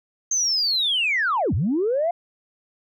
sine linear two-way sweep, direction down then up, 6390 to 73.42 to 709 Hz, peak -18 dBFS, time 0.31-2.11 s, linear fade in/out 5 ms, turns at 1.54 s, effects tanh soft clip ceiling -14 dBFS

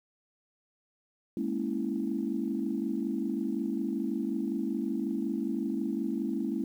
sine chord, A# half-diminished seventh, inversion third, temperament equal, 207.7 / 233.1 / 277.2 / 329.6 Hz, G#3 / A#3 / C#4 / E4, 0 / 0 / 0 / 0 cents, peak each -34 dBFS, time 1.37-6.64 s, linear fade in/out 2 ms, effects tanh soft clip ceiling -18 dBFS + 10-bit

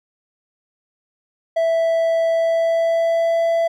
triangle tone with pitch glide, 659.3 to 667 Hz, E5 to E5, 0 to +20 cents, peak -13 dBFS, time 1.56-3.68 s, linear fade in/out 10 ms, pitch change +20 cents, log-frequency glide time 2.29-3.43 s, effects none

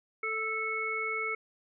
harmonic tone, 440 Hz, A4, in tune, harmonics 1 / 3 / 5, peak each -38 / -36 / -32 dBFS, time 0.23-1.35 s, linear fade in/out 5 ms, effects none

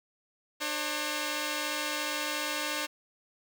5% pulse tone pair together, 299.6 / 542.1 Hz, D4 / C#5, +35 / -39 cents, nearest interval minor seventh, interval 1026 cents, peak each -22 dBFS, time 0.6-2.87 s, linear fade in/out 20 ms, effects none

